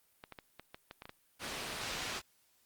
clicks, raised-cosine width 0.3 ms, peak -30 dBFS, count 9, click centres 0.239 / 0.323 / 0.388 / 0.596 / 0.745 / 0.911 / 1.021 / 1.055 / 1.094 s
white low-pass noise, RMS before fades -40 dBFS, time 1.39-2.22 s, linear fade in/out 50 ms, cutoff 4400 Hz, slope 12 dB/octave
effects white hiss -71 dBFS RMS until 2.65 s + Opus 32 kbps

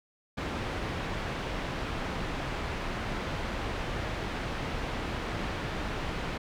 pink low-pass noise, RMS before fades -34 dBFS, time 0.37-6.38 s, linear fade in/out 10 ms, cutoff 2900 Hz, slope 12 dB/octave, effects none

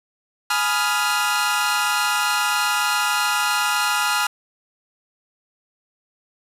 sawtooth chord, F half-diminished seventh, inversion first, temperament equal with one note detuned, 838.8 / 987.8 / 1244.5 / 1396.9 Hz, Ab5 / Cb6 / Eb6 / F6, +17 / 0 / 0 / 0 cents, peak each -21 / -23 / -22 / -18 dBFS, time 0.5-4.27 s, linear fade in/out 5 ms, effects resampled to 32000 Hz + 7-bit

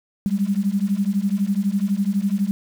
sine beating tone pair, 193.1 / 205.1 Hz, G3 / G#3, -26 / -21 cents, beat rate 12 Hz, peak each -21 dBFS, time 0.26-2.51 s, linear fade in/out 0 ms, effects 7-bit

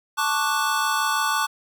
square chord, D major seventh, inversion second, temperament equal, 880 / 1108.7 / 1174.7 / 1480 Hz, A5 / C#6 / D6 / F#6, 0 / 0 / 0 / 0 cents, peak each -27 dBFS, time 0.17-1.47 s, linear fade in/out 20 ms, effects none

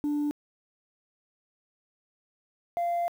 sine tone pair in turn, 293.7 / 691.3 Hz, D4 / F5, 0 / -18 cents, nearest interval octave + minor third, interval 1482 cents, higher second, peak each -23 dBFS, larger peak neither, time 0.04-0.31 / 2.77-3.08 s, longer second, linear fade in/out 0 ms, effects tanh soft clip ceiling -24 dBFS + 9-bit

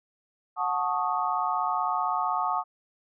sine chord, D# half-diminished seventh, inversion first, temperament equal with one note detuned, 729.8 / 880 / 1108.7 / 1244.5 Hz, F#5 / A5 / C#6 / D#6, -24 / 0 / 0 / 0 cents, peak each -30 dBFS, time 0.56-2.64 s, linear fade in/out 50 ms, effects none

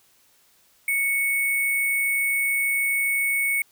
sine tone with sample-and-hold, 2217 Hz, C#7, in tune, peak -20 dBFS, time 0.88-3.62 s, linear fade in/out 2 ms, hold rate 11025 Hz, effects white hiss -60 dBFS RMS until 3.71 s

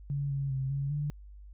sine tone with pitch steps, 141.3 / 138.3 / 133.2 / 138.9 / 146.7 Hz, C#3 / C#3 / C3 / C#3 / D3, +34 / -4 / +31 / +4 / -2 cents, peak -29 dBFS, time 0.1-1.1 s, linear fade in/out 0 ms, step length 200 ms, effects added 50 Hz sine -46 dBFS peak until 1.53 s

